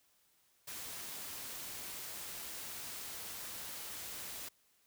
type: noise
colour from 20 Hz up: white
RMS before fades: -45 dBFS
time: 0.67-4.49 s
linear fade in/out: 10 ms
effects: white hiss -72 dBFS RMS until 4.86 s